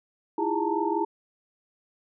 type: tone cluster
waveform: sine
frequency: 322.3 / 342.6 / 409.1 / 877 / 921 Hz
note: E4 / F4 / G#4 / A5 / A#5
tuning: -39 / -33 / -26 / -6 / -21 cents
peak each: -30 dBFS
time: 0.38-1.05 s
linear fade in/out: 5 ms
effects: none